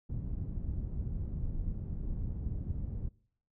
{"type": "low-pass noise", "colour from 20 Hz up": "pink", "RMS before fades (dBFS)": -36, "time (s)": [0.09, 3.09], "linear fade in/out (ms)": 10, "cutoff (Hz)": 140, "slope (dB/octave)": 12, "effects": ["noise-tail reverb RT60 0.6 s tail -23 dB re dry"]}